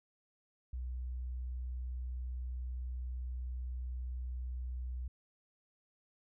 sine tone, 62.3 Hz, B1, 16 cents sharp, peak -37 dBFS, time 0.73-5.08 s, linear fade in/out 5 ms, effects none

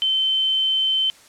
sine tone, 3082 Hz, G7, 30 cents flat, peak -17 dBFS, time 0.02-1.1 s, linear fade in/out 0 ms, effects white hiss -49 dBFS RMS until 1.28 s + low-pass 9000 Hz 12 dB/octave

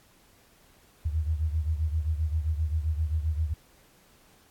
sine beating tone pair, 76.8 / 84.4 Hz, D#2 / E2, -22 / +41 cents, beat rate 7.6 Hz, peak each -26 / -31 dBFS, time 1.05-3.54 s, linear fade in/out 10 ms, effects pink hiss -60 dBFS RMS until 4.5 s + AAC 64 kbps

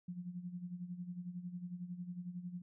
sine tone with tremolo, 177.7 Hz, F3, 30 cents sharp, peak -39 dBFS, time 0.08-2.62 s, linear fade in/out 5 ms, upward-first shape sine, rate 11 Hz, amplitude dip 70%, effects none

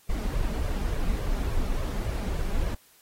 brown noise with flanger, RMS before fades -27 dBFS, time 0.09-2.75 s, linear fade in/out 10 ms, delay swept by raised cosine 1.7 to 5 ms, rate 3.5 Hz, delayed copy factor +0.6, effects white hiss -59 dBFS RMS until 3.01 s + AAC 48 kbps

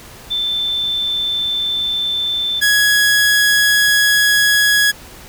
sine / sawtooth tone pair in turn, 3541 / 1671.1 Hz, A7 / G#6, +10 / +10 cents, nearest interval octave + minor second, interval 1300 cents, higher first, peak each -16 / -7 dBFS, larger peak second, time 0.3-2.61 / 2.61-4.92 s, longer neither, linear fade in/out 20 ms, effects pink hiss -38 dBFS RMS until 5.28 s

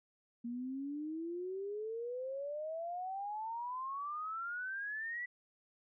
sine exponential sweep, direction up, 233.1 to 1979 Hz, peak -38 dBFS, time 0.44-5.26 s, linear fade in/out 10 ms, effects none

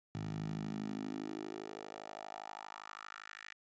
10% pulse tone with high-pass filter sweep, 52.5 Hz, G#1, 19 cents sharp, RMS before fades -44 dBFS, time 0.15-3.54 s, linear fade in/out 0 ms, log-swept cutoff 120 to 1900 Hz, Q 3.3, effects resampled to 16000 Hz

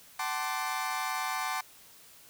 30% pulse chord, D dominant seventh, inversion first, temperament equal with one note detuned, 757.3 / 880 / 1046.5 / 1174.7 Hz, F#5 / A5 / C6 / D6, +40 / 0 / 0 / 0 cents, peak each -34 dBFS, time 0.19-1.61 s, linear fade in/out 5 ms, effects white hiss -55 dBFS RMS until 2.29 s

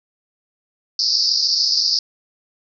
white band-pass noise, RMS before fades -18 dBFS, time 0.99-1.99 s, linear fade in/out 2 ms, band 4500 to 5300 Hz, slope 96 dB/octave, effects none

